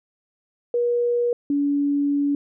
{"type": "tone pair in turn", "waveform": "sine", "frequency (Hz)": [480, 285.4], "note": ["B4", "D4"], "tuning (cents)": [-49, -49], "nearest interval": "major sixth", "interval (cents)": 900, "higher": "first", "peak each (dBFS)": -18, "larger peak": "neither", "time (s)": [[0.74, 1.33], [1.5, 2.35]], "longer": "second", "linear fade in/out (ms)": 2, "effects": []}